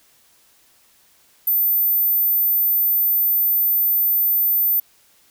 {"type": "tone", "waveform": "sine", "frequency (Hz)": 14080, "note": "A9", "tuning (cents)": 0, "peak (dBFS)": -14, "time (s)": [1.47, 4.8], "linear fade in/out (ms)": 5, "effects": ["tanh soft clip ceiling -10 dBFS", "white hiss -56 dBFS RMS until 5.3 s"]}